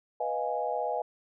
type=chord; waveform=sine; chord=F half-diminished seventh; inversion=second; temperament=equal; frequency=493.9 / 622.3 / 698.5 / 830.6 Hz; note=Cb5 / Eb5 / F5 / Ab5; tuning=0 / 0 / 0 / 0 cents; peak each=-34 / -34 / -34 / -33 dBFS; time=0.2-1.02 s; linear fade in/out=5 ms; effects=none